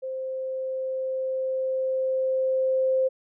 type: tone with level ramp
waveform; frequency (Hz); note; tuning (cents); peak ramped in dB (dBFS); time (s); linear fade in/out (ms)
sine; 523.3; C5; 0; -29 to -19; 0.02-3.09; 20
effects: none